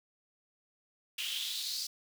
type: noise with high-pass filter sweep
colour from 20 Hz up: pink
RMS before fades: -37 dBFS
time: 1.18-1.87 s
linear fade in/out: 5 ms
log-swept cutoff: 2800 to 4900 Hz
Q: 5.2
effects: none